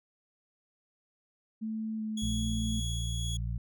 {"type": "tone with vibrato", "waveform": "sine", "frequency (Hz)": 218.3, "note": "A3", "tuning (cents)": -13, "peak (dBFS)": -32, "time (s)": [1.61, 2.81], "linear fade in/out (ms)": 20, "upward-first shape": "square", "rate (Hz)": 1.3, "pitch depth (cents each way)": 11}
{"type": "tone with tremolo", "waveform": "25% pulse", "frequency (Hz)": 3350, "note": "G#7", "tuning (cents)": 14, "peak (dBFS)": -33, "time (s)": [2.17, 3.37], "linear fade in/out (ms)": 5, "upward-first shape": "sine", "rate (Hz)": 1.9, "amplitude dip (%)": 25}
{"type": "harmonic tone", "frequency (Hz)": 57.4, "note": "A#1", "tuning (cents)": -26, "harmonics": [1, 2, 3], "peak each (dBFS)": [-33, -35, -43], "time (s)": [2.22, 3.58], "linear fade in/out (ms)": 5}
{"effects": []}